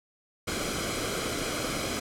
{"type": "noise with comb filter", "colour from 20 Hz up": "pink", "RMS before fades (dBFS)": -31, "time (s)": [0.47, 2], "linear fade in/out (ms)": 10, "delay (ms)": 1.1, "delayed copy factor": -0.6, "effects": ["low-pass 10000 Hz 12 dB/octave"]}